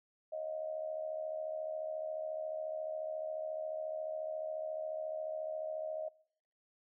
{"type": "tone with amplitude modulation", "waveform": "sine", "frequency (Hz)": 628, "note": "D#5", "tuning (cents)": 16, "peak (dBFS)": -34, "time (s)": [0.32, 6.09], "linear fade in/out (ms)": 10, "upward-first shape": "sine", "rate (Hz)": 74.2, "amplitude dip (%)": 70, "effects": ["noise-tail reverb RT60 0.7 s tail -24 dB re dry"]}